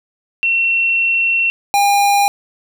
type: tone pair in turn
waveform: sine / square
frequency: 2716 / 807.5 Hz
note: F7 / G#5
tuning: -49 / -49 cents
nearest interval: octave + major sixth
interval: 2100 cents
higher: first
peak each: -12 / -11 dBFS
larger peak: second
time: 0.43-1.5 / 1.74-2.28 s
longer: first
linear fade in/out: 0 ms
effects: none